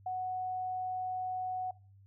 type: tone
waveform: sine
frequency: 740 Hz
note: F#5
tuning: in tune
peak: -33 dBFS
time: 0.06-1.71 s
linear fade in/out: 5 ms
effects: noise-tail reverb RT60 0.4 s tail -22 dB re dry + added 98 Hz sine -56 dBFS peak until 2.06 s